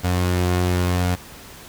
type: tone pair together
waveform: sawtooth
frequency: 89.76 / 360 Hz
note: F2 / F#4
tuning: +48 / -47 cents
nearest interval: 2 octaves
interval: 2405 cents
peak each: -14 / -26 dBFS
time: 0.03-1.16 s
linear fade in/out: 20 ms
effects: pink hiss -41 dBFS RMS until 1.68 s